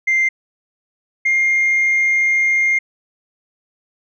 sine tone pair in turn, 2093 / 2119 Hz, C7 / C7, 0 / +21 cents, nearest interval unison, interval 21 cents, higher second, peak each -11 dBFS, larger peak neither, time 0.07-0.29 / 1.25-2.79 s, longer second, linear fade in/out 10 ms, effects tanh soft clip ceiling -10 dBFS

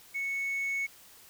sine tone with level ramp, 2210 Hz, C#7, 6 cents flat, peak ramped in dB -29 to -26 dBFS, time 0.14-0.87 s, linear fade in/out 20 ms, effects tanh soft clip ceiling -28 dBFS + white hiss -55 dBFS RMS until 1.29 s

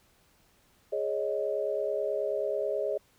sine chord, Ab suspended fourth, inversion none, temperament just, 415.3 / 553.7 / 623 Hz, Ab4 / Db5 / Eb5, 0 / -2 / +2 cents, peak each -32 dBFS, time 0.92-2.98 s, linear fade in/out 10 ms, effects pink hiss -65 dBFS RMS until 3.18 s

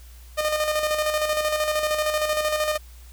sawtooth tone with tremolo, 610 Hz, D#5, 34 cents flat, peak -16 dBFS, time 0.37-2.78 s, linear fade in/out 20 ms, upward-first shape square, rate 13 Hz, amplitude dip 45%, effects added 60 Hz sine -42 dBFS peak until 3.12 s + white hiss -53 dBFS RMS until 3.12 s

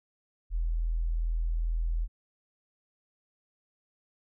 sine tone, 41.2 Hz, E1, in tune, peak -26 dBFS, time 0.5-2.08 s, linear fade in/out 50 ms, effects none

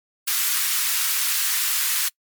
white high-pass noise, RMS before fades -22 dBFS, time 0.27-2.09 s, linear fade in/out 10 ms, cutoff 1200 Hz, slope 24 dB/octave, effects noise-tail reverb RT60 0.1 s tail -26 dB re dry + MP3 96 kbps

